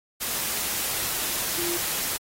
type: tone in noise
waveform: sine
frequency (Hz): 345.5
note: F4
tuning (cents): -19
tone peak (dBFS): -32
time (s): 1.57-1.78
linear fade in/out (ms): 20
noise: white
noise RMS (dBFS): -28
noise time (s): 0.2-2.18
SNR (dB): -7
effects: AAC 48 kbps